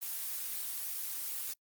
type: noise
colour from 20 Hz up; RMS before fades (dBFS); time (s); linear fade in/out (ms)
blue; -38; 0.01-1.54; 20
effects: noise-tail reverb RT60 0.1 s tail -26 dB re dry + Opus 24 kbps